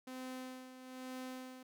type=tone with tremolo; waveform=sawtooth; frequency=257.1 Hz; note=C4; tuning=30 cents flat; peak=-39 dBFS; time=0.07-1.63 s; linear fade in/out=5 ms; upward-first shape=sine; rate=1.1 Hz; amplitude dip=65%; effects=none